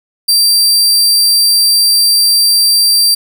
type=tone; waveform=sawtooth; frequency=4701 Hz; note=D8; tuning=1 cent sharp; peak=-4 dBFS; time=0.28-3.15 s; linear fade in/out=10 ms; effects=none